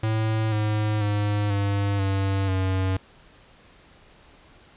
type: tone with pitch steps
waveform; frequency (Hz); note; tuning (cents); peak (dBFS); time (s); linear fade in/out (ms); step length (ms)
square; 110 / 106.68 / 103.47 / 100.35 / 97.32 / 94.39; A2 / G#2 / G#2 / G2 / G2 / F#2; 0 / +47 / -6 / +41 / -12 / +35; -22; 0.03-2.97; 5; 490
effects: pink hiss -53 dBFS RMS until 4.76 s + resampled to 8000 Hz